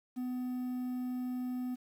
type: tone with quantisation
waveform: triangle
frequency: 250.7 Hz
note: B3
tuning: 26 cents sharp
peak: -32 dBFS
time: 0.16-1.76 s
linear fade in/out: 20 ms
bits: 10
effects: none